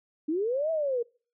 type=linear two-way sweep; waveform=sine; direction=up then down; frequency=291.1 to 659.3 to 457.1 Hz; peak=-25 dBFS; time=0.28-1.03 s; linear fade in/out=10 ms; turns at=0.71 s; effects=noise-tail reverb RT60 0.4 s tail -26 dB re dry